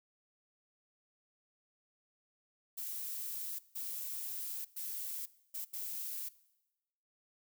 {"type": "noise bursts at uneven times", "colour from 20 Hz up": "violet", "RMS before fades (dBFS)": -41, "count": 5, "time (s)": [[2.77, 3.59], [3.75, 4.65], [4.76, 5.26], [5.54, 5.65], [5.73, 6.29]], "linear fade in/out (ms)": 10, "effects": ["noise-tail reverb RT60 1.0 s tail -20 dB re dry"]}